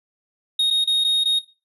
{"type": "tone with dropouts", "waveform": "triangle", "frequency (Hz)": 3729, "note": "A#7", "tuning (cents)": 0, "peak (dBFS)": -14, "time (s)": [0.59, 1.39], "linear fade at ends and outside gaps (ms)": 5, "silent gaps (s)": [[0.703, 0.708], [0.842, 0.873], [1.04, 1.046], [1.238, 1.255]], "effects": ["noise-tail reverb RT60 0.3 s tail -18 dB re dry", "resampled to 32000 Hz"]}